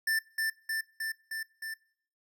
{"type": "tone with echo", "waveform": "square", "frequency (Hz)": 1776, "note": "A6", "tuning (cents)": 16, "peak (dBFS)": -27, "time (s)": [0.07, 0.19], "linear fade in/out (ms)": 5, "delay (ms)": 310, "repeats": 5, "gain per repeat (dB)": -2, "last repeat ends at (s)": 1.74, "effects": ["noise-tail reverb RT60 0.6 s tail -23 dB re dry"]}